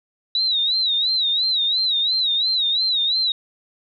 sine tone with vibrato, 3879 Hz, B7, 32 cents flat, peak -17 dBFS, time 0.35-3.32 s, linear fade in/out 2 ms, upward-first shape sine, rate 2.9 Hz, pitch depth 120 cents each way, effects none

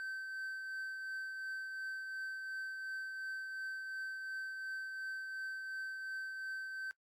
triangle tone with tremolo, 1546 Hz, G6, 24 cents flat, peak -37 dBFS, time 0-6.91 s, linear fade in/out 0 ms, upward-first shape triangle, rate 2.8 Hz, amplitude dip 35%, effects noise-tail reverb RT60 0.1 s tail -20 dB re dry + AAC 64 kbps

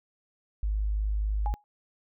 sine tone, 51.91 Hz, G#1, in tune, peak -25 dBFS, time 0.63-1.54 s, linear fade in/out 0 ms
sine tone with exponential decay, 830.6 Hz, G#5, in tune, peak -28 dBFS, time 1.46-1.64 s, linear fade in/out 0 ms, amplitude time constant 39 ms
effects none

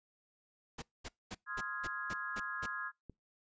pink noise bursts, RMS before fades -43 dBFS, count 8, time 0.78-2.664 s, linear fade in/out 10 ms, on 43 ms, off 220 ms
sine chord, F minor seventh, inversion second, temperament equal with one note detuned, 1046.5 / 1253.9 / 1396.9 / 1661.2 Hz, C6 / Eb6 / F6 / Ab6, 0 / +13 / 0 / 0 cents, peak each -46 / -45 / -45 / -40 dBFS, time 1.46-2.92 s, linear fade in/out 50 ms
click, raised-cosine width 3 ms, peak -36 dBFS, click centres 3.097 s
effects noise-tail reverb RT60 0.2 s tail -26 dB re dry + resampled to 16000 Hz

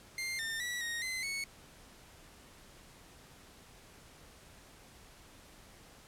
sawtooth tone with pitch steps, 2100 / 1806 / 1944 / 1869 / 2052 / 2210 Hz, C7 / A6 / B6 / A#6 / C7 / C#7, +6 / +45 / -28 / +4 / -34 / -6 cents, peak -32 dBFS, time 0.18-1.44 s, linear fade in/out 2 ms, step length 210 ms, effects pink hiss -57 dBFS RMS until 6.07 s + low-pass 12000 Hz 12 dB/octave

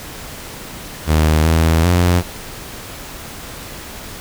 sawtooth tone with pitch steps, 77.9 / 81.1 / 88.2 Hz, D#2 / E2 / F2, +3 / -28 / +18 cents, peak -7 dBFS, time 1.06-2.23 s, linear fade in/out 50 ms, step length 390 ms, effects pink hiss -32 dBFS RMS until 4.2 s

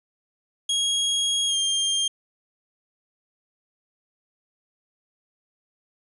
sawtooth tone with pitch glide, 3286 to 3198 Hz, G#7 to G7, -19 to +34 cents, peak -18 dBFS, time 0.69-2.08 s, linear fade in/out 5 ms, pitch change -47 cents, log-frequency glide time 1.47-1.56 s, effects resampled to 24000 Hz

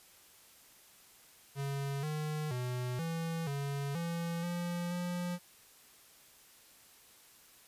square tone with pitch steps, 139.2 / 152.8 / 124.6 / 165.1 / 140.5 / 168.9 / 174 / 176.5 Hz, C#3 / D#3 / B2 / E3 / C#3 / E3 / F3 / F3, +8 / -31 / +16 / +3 / +24 / +42 / -6 / +19 cents, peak -35 dBFS, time 1.55-5.39 s, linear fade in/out 50 ms, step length 480 ms, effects white hiss -60 dBFS RMS until 7.67 s + resampled to 32000 Hz

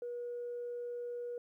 sine tone, 482.2 Hz, B4, 41 cents flat, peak -37 dBFS, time 0.02-1.38 s, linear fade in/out 2 ms, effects tanh soft clip ceiling -34 dBFS + 13-bit

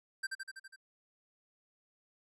square tone with echo, 1568 Hz, G6, in tune, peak -34 dBFS, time 0.23-0.27 s, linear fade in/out 10 ms, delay 82 ms, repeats 6, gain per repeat -3 dB, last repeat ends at 0.762 s, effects resampled to 24000 Hz

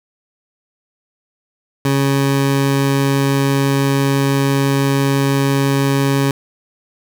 20% pulse tone, 138 Hz, C#3, 7 cents flat, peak -8 dBFS, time 1.85-6.31 s, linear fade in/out 2 ms, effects none

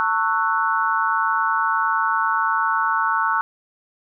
sine chord, F# minor seventh, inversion first, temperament equal with one note detuned, 898 / 1108.7 / 1318.5 / 1480 Hz, A5 / C#6 / E6 / F#6, +35 / 0 / 0 / 0 cents, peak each -23 dBFS, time 0-3.41 s, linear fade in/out 0 ms, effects none

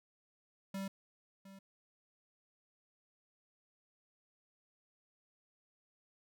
square tone with echo, 194.5 Hz, G3, 13 cents flat, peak -39 dBFS, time 0.74-0.88 s, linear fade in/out 5 ms, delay 710 ms, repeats 1, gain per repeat -14 dB, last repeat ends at 1.59 s, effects none

